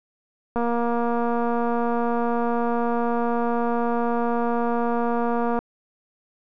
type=click train; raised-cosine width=1 ms; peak=-12 dBFS; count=1188; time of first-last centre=0.56-5.59 s; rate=236 Hz; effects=none